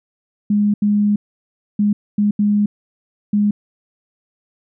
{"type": "tone bursts at uneven times", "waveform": "sine", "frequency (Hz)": 206.8, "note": "G#3", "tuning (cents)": -7, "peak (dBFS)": -12, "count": 6, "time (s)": [[0.5, 0.74], [0.82, 1.16], [1.79, 1.93], [2.18, 2.31], [2.39, 2.66], [3.33, 3.51]], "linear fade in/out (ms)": 5, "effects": []}